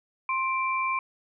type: tone pair together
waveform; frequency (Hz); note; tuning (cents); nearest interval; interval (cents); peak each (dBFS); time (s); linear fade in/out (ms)
sine; 1049.7 / 2349; C6 / D7; +5 / 0; octave + major second; 1395; -26 / -29; 0.29-0.99; 2
effects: none